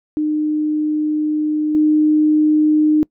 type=tone pair in turn; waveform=sine; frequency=304.4 / 305.5 Hz; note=D#4 / D#4; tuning=-38 / -32 cents; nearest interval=unison; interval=6 cents; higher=second; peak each=-15 / -10 dBFS; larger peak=second; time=0.17-1.75 / 1.75-3.03 s; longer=first; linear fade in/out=0 ms; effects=noise-tail reverb RT60 0.1 s tail -24 dB re dry